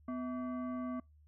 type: tone with frequency modulation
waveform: sine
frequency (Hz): 250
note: B3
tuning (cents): +21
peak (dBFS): -36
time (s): 0.08-1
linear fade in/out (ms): 5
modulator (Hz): 897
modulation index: 0.67
effects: noise-tail reverb RT60 0.2 s tail -26 dB re dry + added 75 Hz sine -60 dBFS peak until 1.27 s